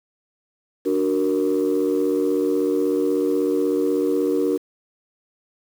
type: chord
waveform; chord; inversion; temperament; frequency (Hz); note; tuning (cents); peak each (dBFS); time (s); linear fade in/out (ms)
sine; D augmented; none; equal; 293.7 / 370 / 466.2; D4 / F#4 / A#4; 0 / 0 / 0; -21; 0.85-4.58; 20
effects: tanh soft clip ceiling -12 dBFS + 7-bit